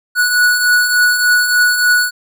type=beating tone pair; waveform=square; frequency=1467 / 1470.4 Hz; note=F#6 / F#6; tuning=-15 / -11 cents; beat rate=3.4 Hz; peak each=-19 / -11 dBFS; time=0.15-2.11 s; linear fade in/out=50 ms; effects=none